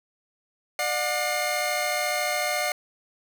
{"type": "tone cluster", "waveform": "sawtooth", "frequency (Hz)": [598, 726, 2124], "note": ["D5", "F#5", "C7"], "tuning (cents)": [31, -33, 25], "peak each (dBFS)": -25, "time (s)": [0.79, 2.72], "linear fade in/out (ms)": 2, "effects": []}